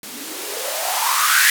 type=noise with band-pass filter sweep; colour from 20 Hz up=violet; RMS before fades=-20 dBFS; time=0.03-1.5 s; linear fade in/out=2 ms; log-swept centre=210 to 1800 Hz; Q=6.4; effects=none